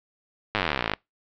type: slowing click train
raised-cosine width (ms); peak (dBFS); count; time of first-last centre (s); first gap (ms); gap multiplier
0.3; -7; 29; 0.55-0.936; 9; 1.03
effects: noise-tail reverb RT60 0.2 s tail -26 dB re dry + low-pass 4000 Hz 12 dB/octave